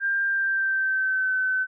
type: tone with pitch glide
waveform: sine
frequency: 1593 to 1521.9 Hz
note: G6 to F#6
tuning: +27 to +48 cents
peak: -21 dBFS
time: 0-1.67 s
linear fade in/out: 50 ms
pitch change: -79 cents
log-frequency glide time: 0.25-1.33 s
effects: none